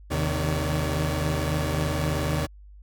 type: tone cluster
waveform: sawtooth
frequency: 78.6 / 130.2 / 153.4 / 569 Hz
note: D#2 / C3 / D#3 / C#5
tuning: +18 / -8 / -24 / +45 cents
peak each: -24 / -27 / -24 / -29 dBFS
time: 0.1-2.47 s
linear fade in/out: 20 ms
effects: added 50 Hz sine -44 dBFS peak until 2.82 s